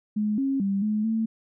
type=tone with pitch steps; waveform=sine; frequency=211.1 / 271.4 / 197.2 / 212.9 / 223 Hz; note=G#3 / C#4 / G3 / G#3 / A3; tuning=+29 / -36 / +11 / +43 / +23 cents; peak=-22 dBFS; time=0.16-1.26 s; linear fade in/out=10 ms; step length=220 ms; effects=none